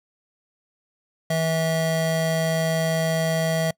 square tone pair together, 162.25 / 649 Hz, E3 / E5, -27 / -27 cents, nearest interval 2 octaves, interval 2400 cents, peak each -24 dBFS, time 1.3-3.71 s, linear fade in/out 5 ms, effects noise-tail reverb RT60 0.1 s tail -25 dB re dry

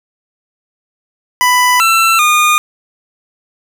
25% pulse tone with pitch steps, 993 / 1340 / 1220 Hz, B5 / E6 / D#6, +9 / +28 / -34 cents, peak -4 dBFS, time 1.41-2.58 s, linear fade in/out 0 ms, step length 390 ms, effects none

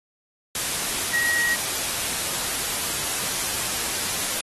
sine tone in noise, 1899 Hz, A#6, 32 cents sharp, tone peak -22 dBFS, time 1.13-1.55 s, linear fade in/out 2 ms, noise white, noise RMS -26 dBFS, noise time 0.55-4.41 s, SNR +1 dB, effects AAC 32 kbps

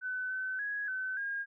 sine tone with pitch steps, 1508 / 1522 / 1664 / 1522 / 1623 Hz, F#6 / F#6 / G#6 / F#6 / G#6, +32 / +48 / +3 / +48 / -40 cents, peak -33 dBFS, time 0.01-1.46 s, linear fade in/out 50 ms, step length 290 ms, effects none

